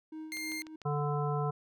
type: tone with tremolo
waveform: triangle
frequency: 313.8 Hz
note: D#4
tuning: 15 cents sharp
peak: -37 dBFS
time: 0.12-0.76 s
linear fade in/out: 5 ms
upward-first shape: sine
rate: 3.2 Hz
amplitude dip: 60%
type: tone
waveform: sawtooth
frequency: 2110 Hz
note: C7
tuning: 14 cents sharp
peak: -33 dBFS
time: 0.32-0.62 s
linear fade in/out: 0 ms
type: click train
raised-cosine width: 0.2 ms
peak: -31 dBFS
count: 4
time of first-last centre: 0.37-0.817 s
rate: 6.71 Hz
type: harmonic tone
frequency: 146.4 Hz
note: D3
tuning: 5 cents flat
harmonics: 1 / 3 / 5 / 7 / 9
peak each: -31 / -36 / -38 / -39 / -41 dBFS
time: 0.85-1.51 s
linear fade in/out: 10 ms
effects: none